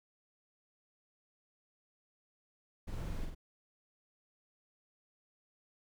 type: noise with echo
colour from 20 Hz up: brown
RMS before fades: -42 dBFS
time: 2.87-3.26 s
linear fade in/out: 10 ms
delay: 45 ms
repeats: 2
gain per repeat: -3 dB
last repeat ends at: 3.35 s
effects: none